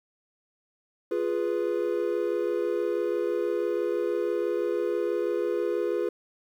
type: chord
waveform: triangle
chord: F diminished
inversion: none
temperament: equal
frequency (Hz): 349.2 / 415.3 / 493.9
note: F4 / Ab4 / Cb5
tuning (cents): 0 / 0 / 0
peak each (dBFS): -27 / -27 / -28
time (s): 1.11-6.09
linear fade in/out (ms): 5
effects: 10-bit